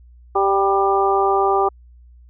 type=harmonic tone with a mistuned harmonic; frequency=196 Hz; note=G3; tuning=in tune; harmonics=2 / 3 / 4 / 5 / 6; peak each=-18 / -28 / -18 / -25 / -21 dBFS; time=0.35-1.69 s; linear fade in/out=10 ms; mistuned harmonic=6; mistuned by=+22 cents; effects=added 60 Hz sine -43 dBFS peak until 2.29 s